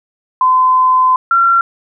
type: tone pair in turn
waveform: sine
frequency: 1024 / 1366.9 Hz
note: C6 / F6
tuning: -38 / -38 cents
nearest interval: perfect fourth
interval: 500 cents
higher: second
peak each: -7 dBFS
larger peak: neither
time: 0.41-1.16 / 1.31-1.61 s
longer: first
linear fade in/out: 2 ms
effects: none